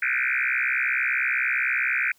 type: tone with frequency modulation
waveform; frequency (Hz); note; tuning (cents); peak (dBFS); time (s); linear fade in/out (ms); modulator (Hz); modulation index
sine; 1955; B6; -18; -21; 0.02-2.12; 5; 64.4; 7.8
effects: white hiss -62 dBFS RMS until 2.18 s